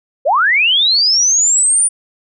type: linear sweep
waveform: sine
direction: up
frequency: 482.6 to 9470 Hz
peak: -9 dBFS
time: 0.25-1.89 s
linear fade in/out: 20 ms
effects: none